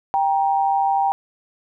sine tone pair together, 788 / 940.9 Hz, G5 / A#5, +9 / +16 cents, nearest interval minor third, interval 307 cents, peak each -17 / -22 dBFS, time 0.14-1.12 s, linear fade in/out 0 ms, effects none

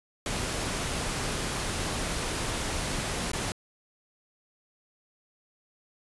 pink noise with dropouts, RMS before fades -31 dBFS, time 0.26-3.52 s, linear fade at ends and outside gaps 1 ms, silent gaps 3.317-3.333 s, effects resampled to 24000 Hz

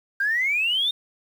sine exponential sweep, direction up, 1568 to 3688 Hz, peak -19 dBFS, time 0.2-0.91 s, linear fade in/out 5 ms, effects tanh soft clip ceiling -15 dBFS + 8-bit

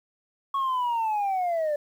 sine linear sweep, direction down, 1108.7 to 579 Hz, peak -21 dBFS, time 0.54-1.76 s, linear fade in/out 5 ms, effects tanh soft clip ceiling -22 dBFS + 9-bit

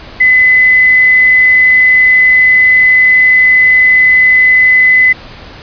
sine tone with quantisation, 2017 Hz, B6, 36 cents sharp, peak -3 dBFS, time 0.2-5.13 s, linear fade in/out 10 ms, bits 5, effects pink hiss -31 dBFS RMS until 5.62 s + resampled to 11025 Hz

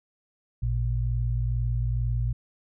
sine tone pair together, 55.59 / 117.8 Hz, A1 / A#2, +18 / +19 cents, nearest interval octave + minor second, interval 1301 cents, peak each -26 dBFS, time 0.62-2.33 s, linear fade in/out 10 ms, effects none

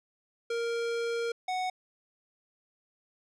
square tone pair in turn, 466.2 / 740 Hz, A#4 / F#5, 0 / 0 cents, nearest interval minor sixth, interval 800 cents, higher second, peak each -30 / -30 dBFS, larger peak neither, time 0.5-1.32 / 1.48-1.7 s, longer first, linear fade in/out 5 ms, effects low-pass 6000 Hz 12 dB/octave

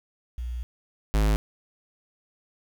sine / square tone pair in turn, 60.3 / 52.54 Hz, B1 / G#1, -41 / +21 cents, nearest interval major second, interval 238 cents, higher first, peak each -29 / -20 dBFS, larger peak second, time 0.38-0.63 / 1.14-1.36 s, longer first, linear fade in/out 0 ms, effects 9-bit

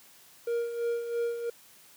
triangle tone with tremolo, 470 Hz, A#4, 14 cents sharp, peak -24 dBFS, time 0.47-1.5 s, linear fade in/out 5 ms, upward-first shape sine, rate 3 Hz, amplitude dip 60%, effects white hiss -56 dBFS RMS until 1.96 s + high-pass 80 Hz 12 dB/octave

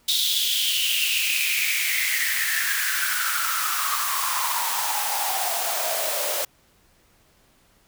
white noise with high-pass filter sweep, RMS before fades -24 dBFS, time 0.08-6.45 s, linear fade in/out 5 ms, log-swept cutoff 3700 to 550 Hz, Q 7.4, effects pink hiss -60 dBFS RMS until 7.87 s

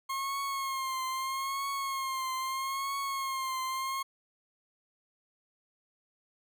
40% pulse tone with vibrato, 1074 Hz, C6, 45 cents sharp, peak -31 dBFS, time 0.09-4.03 s, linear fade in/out 10 ms, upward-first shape triangle, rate 0.78 Hz, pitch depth 57 cents each way, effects none

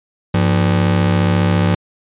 40% pulse ring-modulated tone, 136.6 Hz, C#3, 25 cents flat, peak -8 dBFS, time 0.34-1.75 s, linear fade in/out 5 ms, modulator 37.3 Hz, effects resampled to 8000 Hz

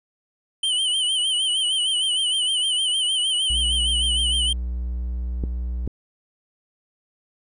square tone with vibrato, 3046 Hz, F#7, 50 cents sharp, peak -20 dBFS, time 0.63-4.53 s, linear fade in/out 5 ms, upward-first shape sine, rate 6.5 Hz, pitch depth 76 cents each way
triangle tone with pitch glide, 60.1 to 60.73 Hz, B1 to B1, -46 to -28 cents, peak -22 dBFS, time 3.5-5.87 s, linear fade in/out 0 ms, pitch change +18 cents, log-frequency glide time 3.81-4.48 s
clicks, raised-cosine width 3 ms, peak -15 dBFS, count 2, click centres 5.438 / 5.876 s
effects resampled to 24000 Hz

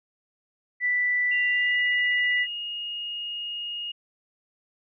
sine tone, 1975.5 Hz, B6, in tune, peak -21 dBFS, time 0.8-2.47 s, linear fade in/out 50 ms
sine tone with pitch glide, 2780 to 2860 Hz, F7 to F7, -9 to +41 cents, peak -30 dBFS, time 1.31-3.92 s, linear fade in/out 10 ms, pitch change +50 cents, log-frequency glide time 1.51-1.78 s
effects none

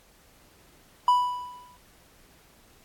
triangle tone with exponential decay, 987.8 Hz, B5, in tune, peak -13 dBFS, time 1.08-1.77 s, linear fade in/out 2 ms, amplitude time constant 150 ms, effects pink hiss -58 dBFS RMS until 2.84 s + AAC 64 kbps

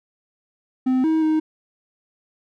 triangle tone with pitch steps, 257.7 / 318.2 / 312.8 Hz, C4 / D#4 / D#4, -26 / +39 / +9 cents, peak -14 dBFS, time 0.86-1.4 s, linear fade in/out 10 ms, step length 180 ms, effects none

